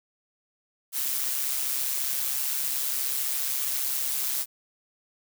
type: noise with amplitude modulation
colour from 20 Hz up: blue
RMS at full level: -26 dBFS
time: 0.92-4.46 s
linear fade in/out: 50 ms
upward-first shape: sine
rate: 135 Hz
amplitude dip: 50%
effects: none